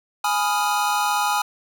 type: chord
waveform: square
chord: F half-diminished seventh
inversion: first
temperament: equal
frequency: 830.6 / 987.8 / 1244.5 / 1396.9 Hz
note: Ab5 / Cb6 / Eb6 / F6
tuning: 0 / 0 / 0 / 0 cents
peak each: -23 / -27 / -26 / -29 dBFS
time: 0.24-1.42 s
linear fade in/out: 5 ms
effects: none